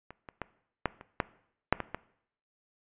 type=clicks; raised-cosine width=0.5 ms; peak=-29 / -28 / -19 / -11 / -30 / -11 / -6 / -17 / -18 dBFS; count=9; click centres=0.106 / 0.288 / 0.417 / 0.857 / 1.011 / 1.202 / 1.726 / 1.803 / 1.946 s; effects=noise-tail reverb RT60 0.7 s tail -19 dB re dry + resampled to 8000 Hz